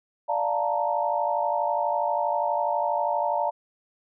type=chord; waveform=sine; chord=Bb major seventh; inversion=first; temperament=equal; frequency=587.3 / 698.5 / 880 / 932.3 Hz; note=D5 / F5 / A5 / Bb5; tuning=0 / 0 / 0 / 0 cents; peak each=-28 dBFS; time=0.28-3.51 s; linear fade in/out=20 ms; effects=none